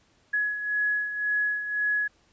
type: beating tone pair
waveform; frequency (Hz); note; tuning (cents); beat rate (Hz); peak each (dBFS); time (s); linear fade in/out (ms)
sine; 1684 / 1685.9; G#6 / G#6; +24 / +26; 1.9; -25 / -32; 0.33-2.08; 10
effects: pink hiss -64 dBFS RMS until 2.32 s + resampled to 16000 Hz